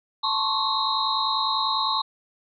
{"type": "tone cluster", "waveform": "sine", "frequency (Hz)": [880, 1067, 1117, 3782, 4082], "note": ["A5", "C6", "C#6", "A#7", "C8"], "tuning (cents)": [0, 34, 13, 24, -44], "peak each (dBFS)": -28, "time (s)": [0.23, 2.02], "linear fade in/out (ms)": 10, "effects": []}